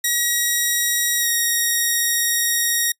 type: tone with pitch glide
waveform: 5% pulse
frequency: 1906 to 1878.7 Hz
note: A#6 to A#6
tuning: +38 to +13 cents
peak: -7 dBFS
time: 0.04-2.92 s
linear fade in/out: 5 ms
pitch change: -25 cents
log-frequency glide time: 1.18-1.28 s
effects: noise-tail reverb RT60 0.1 s tail -26 dB re dry + resampled to 32000 Hz

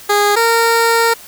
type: tone pair in turn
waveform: 15% pulse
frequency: 411.1 / 460.9 Hz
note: G#4 / A#4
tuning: -18 / -20 cents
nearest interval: major second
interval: 198 cents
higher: second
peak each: -4 dBFS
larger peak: neither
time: 0.09-0.36 / 0.36-1.14 s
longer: second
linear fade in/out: 10 ms
effects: white hiss -37 dBFS RMS until 1.27 s

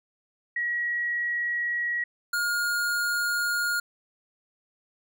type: tone pair in turn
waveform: sine / square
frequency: 1912 / 1424 Hz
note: A#6 / F6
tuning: +43 / +33 cents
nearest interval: perfect fourth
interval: 510 cents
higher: first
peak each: -25 dBFS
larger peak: neither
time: 0.56-2.04 / 2.33-3.8 s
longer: first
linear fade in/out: 5 ms
effects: none

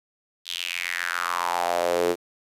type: tone with high-pass filter sweep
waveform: sawtooth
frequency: 87.31 Hz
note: F2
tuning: in tune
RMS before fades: -26 dBFS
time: 0.45-2.16 s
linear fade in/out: 50 ms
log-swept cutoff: 3600 to 380 Hz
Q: 4.4
effects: resampled to 32000 Hz + 8-bit

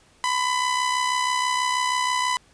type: tone with amplitude modulation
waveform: sawtooth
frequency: 1001 Hz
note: B5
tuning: 23 cents sharp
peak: -15 dBFS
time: 0.24-2.37 s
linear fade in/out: 0 ms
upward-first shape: sine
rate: 66.2 Hz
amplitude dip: 50%
effects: pink hiss -57 dBFS RMS until 2.53 s + resampled to 22050 Hz

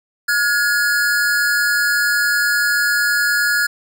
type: tone pair together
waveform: square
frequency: 1427 / 1676.4 Hz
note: F6 / G#6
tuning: +37 / +16 cents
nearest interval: minor third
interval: 279 cents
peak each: -18 dBFS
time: 0.28-3.67 s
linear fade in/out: 10 ms
effects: none

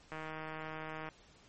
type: click train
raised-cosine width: 0.5 ms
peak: -28 dBFS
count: 153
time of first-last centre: 0.12-1.088 s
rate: 157 Hz
effects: pink hiss -62 dBFS RMS until 1.48 s + MP3 32 kbps

